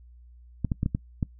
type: clicks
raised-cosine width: 5 ms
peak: -13 dBFS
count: 6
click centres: 0.647 / 0.718 / 0.831 / 0.861 / 0.949 / 1.228 s
effects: noise-tail reverb RT60 0.1 s tail -22 dB re dry + added 60 Hz sine -48 dBFS peak until 1.39 s